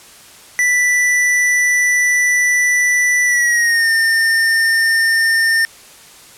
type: tone with pitch glide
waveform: square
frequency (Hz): 1975.5 to 1811.5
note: B6 to A6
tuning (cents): 0 to +50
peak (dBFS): -12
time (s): 0.59-5.65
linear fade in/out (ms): 0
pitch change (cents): -150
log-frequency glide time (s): 3.25-3.91
effects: white hiss -41 dBFS RMS until 6.37 s + low-pass 11000 Hz 12 dB/octave